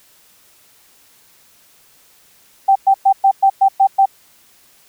sine tone bursts, 780 Hz, G5, 9 cents flat, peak -7 dBFS, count 8, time 2.68-4.058 s, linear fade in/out 10 ms, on 76 ms, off 110 ms, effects white hiss -51 dBFS RMS until 4.88 s

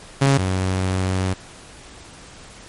sawtooth tone pair in turn, 137.6 / 93.57 Hz, C#3 / F#2, -12 / +20 cents, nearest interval perfect fifth, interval 668 cents, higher first, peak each -9 / -15 dBFS, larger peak first, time 0.21-0.38 / 0.38-1.34 s, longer second, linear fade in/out 10 ms, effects pink hiss -42 dBFS RMS until 2.68 s + MP3 48 kbps

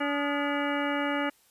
harmonic tone with a mistuned harmonic, 286.6 Hz, D4, 42 cents flat, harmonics 1 / 2 / 3 / 4 / 5 / 6 / 7 / 8 / 10, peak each -30 / -33 / -35 / -36 / -37 / -38 / -38 / -39 / -40 dBFS, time 0-1.3 s, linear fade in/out 10 ms, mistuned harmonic 4, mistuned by +130 cents, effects white hiss -63 dBFS RMS until 1.5 s + resampled to 32000 Hz

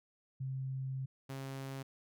sine / sawtooth tone pair in turn, 132.5 / 135.13 Hz, C3 / C#3, +22 / -44 cents, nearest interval unison, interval 34 cents, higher second, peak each -36 / -37 dBFS, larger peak first, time 0.4-1.06 / 1.29-1.83 s, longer first, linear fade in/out 10 ms, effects none

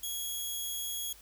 10% pulse tone, 3322 Hz, G#7, in tune, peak -26 dBFS, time 0.03-1.13 s, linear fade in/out 5 ms, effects added 50 Hz sine -59 dBFS peak until 1.21 s + white hiss -56 dBFS RMS until 1.21 s

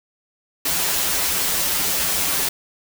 white noise with comb filter, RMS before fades -21 dBFS, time 0.65-2.49 s, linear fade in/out 5 ms, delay 8.4 ms, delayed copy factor -0.8, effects none

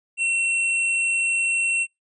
triangle tone with hard clipping, 2716 Hz, F7, 49 cents flat, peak -21 dBFS, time 0.17-1.87 s, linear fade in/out 50 ms, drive 16 dB, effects noise-tail reverb RT60 0.2 s tail -25 dB re dry + resampled to 22050 Hz

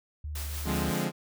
sine tone with vibrato, 73.42 Hz, D2, in tune, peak -33 dBFS, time 0.24-0.91 s, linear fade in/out 5 ms, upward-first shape sine, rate 4 Hz, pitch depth 42 cents each way
white noise with tremolo, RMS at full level -39 dBFS, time 0.35-1.05 s, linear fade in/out 5 ms, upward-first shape sine, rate 5.4 Hz, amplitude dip 35%
sawtooth chord, D half-diminished seventh, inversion none, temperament equal, 146.83 / 174.61 / 207.7 / 261.6 Hz, D3 / F3 / Ab3 / C4, 0 / 0 / 0 / 0 cents, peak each -30 / -28 / -29 / -32 dBFS, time 0.64-1.12 s, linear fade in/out 50 ms
effects none

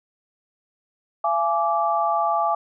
sine tone cluster, 679 / 840 / 1167 Hz, F5 / G#5 / D6, -49 / +19 / -11 cents, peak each -23 dBFS, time 1.24-2.55 s, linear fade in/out 5 ms, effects none

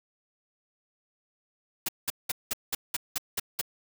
white noise bursts, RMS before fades -29 dBFS, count 9, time 1.86-3.614 s, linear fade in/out 5 ms, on 26 ms, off 190 ms, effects none

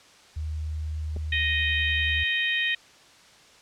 sine tone, 77.4 Hz, D#2, 9 cents flat, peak -28 dBFS, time 0.36-2.24 s, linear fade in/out 10 ms
clicks, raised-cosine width 2 ms, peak -28 dBFS, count 2, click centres 1.163 / 1.168 s
harmonic tone, 622.3 Hz, D#5, in tune, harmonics 3 / 4 / 5 / 6, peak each -26 / -28 / -30 / -32 dBFS, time 1.32-2.75 s, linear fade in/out 5 ms
effects white hiss -53 dBFS RMS until 3.61 s + low-pass 6000 Hz 12 dB/octave

